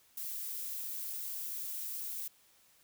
violet noise, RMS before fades -40 dBFS, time 0.17-2.28 s, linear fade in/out 5 ms, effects white hiss -66 dBFS RMS until 2.83 s

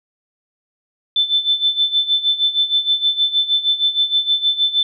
sine tone with tremolo, 3528 Hz, A7, 4 cents sharp, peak -11 dBFS, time 1.16-4.83 s, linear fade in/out 2 ms, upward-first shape sine, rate 6.4 Hz, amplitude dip 80%, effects none

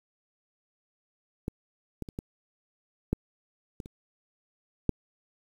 clicks, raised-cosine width 3 ms, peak -18 / -21 / -28 / -21 / -12 / -24 / -30 / -10 dBFS, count 8, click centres 1.481 / 2.023 / 2.088 / 2.189 / 3.13 / 3.802 / 3.859 / 4.893 s, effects 8-bit

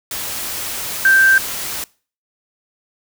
sine tone in noise, 1568 Hz, G6, in tune, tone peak -8 dBFS, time 1.05-1.38 s, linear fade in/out 2 ms, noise white, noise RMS -25 dBFS, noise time 0.11-1.84 s, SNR +14 dB, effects noise-tail reverb RT60 0.4 s tail -23 dB re dry

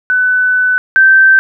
sine tone pair in turn, 1500 / 1554.3 Hz, F#6 / G6, +23 / -15 cents, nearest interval minor second, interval 62 cents, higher second, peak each -8 / -3 dBFS, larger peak second, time 0.1-0.78 / 0.96-1.39 s, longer first, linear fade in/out 0 ms, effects none

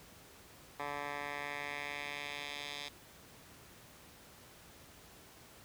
10% pulse tone with band-pass filter sweep, 144.4 Hz, D3, 29 cents flat, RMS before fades -42 dBFS, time 0.79-2.89 s, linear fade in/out 10 ms, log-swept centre 1300 to 3700 Hz, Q 1.7, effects pink hiss -57 dBFS RMS until 5.64 s + high-pass 60 Hz 12 dB/octave

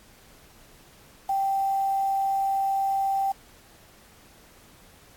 sine tone with quantisation, 782 Hz, G5, 4 cents flat, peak -22 dBFS, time 1.29-3.32 s, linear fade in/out 5 ms, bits 7, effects pink hiss -54 dBFS RMS until 5.16 s + AAC 64 kbps

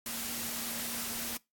sine tone in noise, 233.1 Hz, A#3, in tune, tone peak -46 dBFS, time 0.06-1.37 s, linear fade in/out 2 ms, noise white, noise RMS -37 dBFS, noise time 0.06-1.37 s, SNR -12 dB, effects noise-tail reverb RT60 0.2 s tail -22 dB re dry + AAC 64 kbps

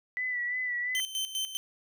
sine tone with vibrato, 1975.5 Hz, B6, in tune, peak -29 dBFS, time 0.17-1 s, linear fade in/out 0 ms, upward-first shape sine, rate 2.9 Hz, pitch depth 37 cents each way
sawtooth tone with tremolo, 3087 Hz, G7, 27 cents flat, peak -26 dBFS, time 0.95-1.57 s, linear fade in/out 0 ms, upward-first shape square, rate 5 Hz, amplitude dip 70%
effects none

